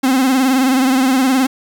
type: tone with vibrato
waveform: 45% pulse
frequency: 261.8 Hz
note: C4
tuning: 1 cent sharp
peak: -11 dBFS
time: 0.03-1.47 s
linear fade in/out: 10 ms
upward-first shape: triangle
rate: 19 Hz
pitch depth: 85 cents each way
effects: 7-bit